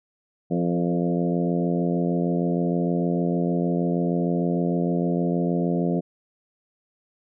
harmonic tone with a mistuned harmonic, 86.5 Hz, F2, 16 cents flat, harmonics 2 / 3 / 4 / 5 / 6 / 7 / 8, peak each -23 / -27 / -29 / -31 / -33 / -34 / -35 dBFS, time 0.5-6.01 s, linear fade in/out 20 ms, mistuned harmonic 5, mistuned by +23 cents, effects none

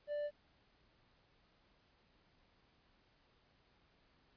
triangle tone, 588 Hz, D5, 2 cents sharp, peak -35 dBFS, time 0.07-0.31 s, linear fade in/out 50 ms, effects pink hiss -72 dBFS RMS until 4.36 s + resampled to 11025 Hz

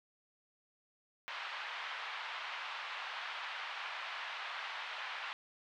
pink band-pass noise, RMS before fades -43 dBFS, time 1.28-5.33 s, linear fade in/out 0 ms, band 880 to 3500 Hz, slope 24 dB/octave, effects none

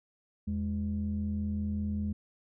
sine tone pair together, 82.43 / 207.7 Hz, E2 / G#3, 0 / 0 cents, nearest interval octave + major third, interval 1600 cents, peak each -32 / -31 dBFS, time 0.47-2.13 s, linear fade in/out 10 ms, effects tanh soft clip ceiling -24 dBFS

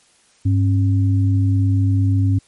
sine tone pair together, 100 / 271.5 Hz, G2 / C#4, +35 / -36 cents, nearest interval octave + perfect fourth, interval 1729 cents, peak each -13 / -22 dBFS, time 0.45-2.39 s, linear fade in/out 10 ms, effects white hiss -55 dBFS RMS until 2.47 s + MP3 48 kbps

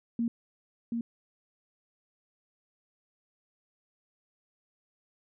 sine tone with echo, 233.1 Hz, A#3, in tune, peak -26 dBFS, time 0.19-0.28 s, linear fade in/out 2 ms, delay 730 ms, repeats 1, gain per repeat -3 dB, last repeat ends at 1.01 s, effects none

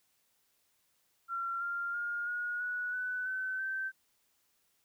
sine tone with pitch steps, 1368 / 1392.7 / 1417.9 / 1443.5 / 1469.6 / 1496.1 / 1523.2 / 1550.7 Hz, F6 / F6 / F6 / F#6 / F#6 / F#6 / F#6 / G6, -36 / -5 / +26 / -43 / -12 / +19 / +50 / -19 cents, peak -33 dBFS, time 1.28-3.92 s, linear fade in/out 50 ms, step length 330 ms, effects white hiss -74 dBFS RMS until 4.84 s

